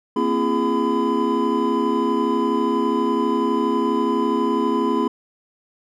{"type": "tone cluster", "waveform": "triangle", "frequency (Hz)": [234.7, 266.9, 339, 414, 1008], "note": ["A#3", "C4", "E4", "G#4", "B5"], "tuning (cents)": [12, 35, 49, -5, 35], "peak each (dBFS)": -22, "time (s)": [0.16, 5.08], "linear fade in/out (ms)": 5, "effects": []}